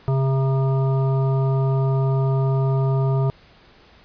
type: harmonic tone with a mistuned harmonic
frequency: 134.5 Hz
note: C3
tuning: 48 cents sharp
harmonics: 1 / 3 / 5 / 7 / 9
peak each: -17 / -27 / -31 / -34 / -36 dBFS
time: 0.08-3.3 s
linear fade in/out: 0 ms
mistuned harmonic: 5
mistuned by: -20 cents
effects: pink hiss -51 dBFS RMS until 4.04 s + resampled to 11025 Hz